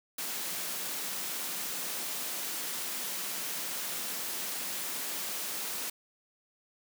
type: high-pass noise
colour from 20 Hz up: white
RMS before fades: -36 dBFS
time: 0.18-5.9 s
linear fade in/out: 5 ms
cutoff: 150 Hz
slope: 96 dB/octave
effects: none